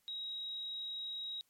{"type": "tone", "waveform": "sine", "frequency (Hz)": 3816, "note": "A#7", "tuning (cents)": 40, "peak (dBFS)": -39, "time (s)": [0.08, 1.41], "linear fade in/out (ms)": 0, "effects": ["white hiss -75 dBFS RMS until 1.49 s", "MP3 64 kbps"]}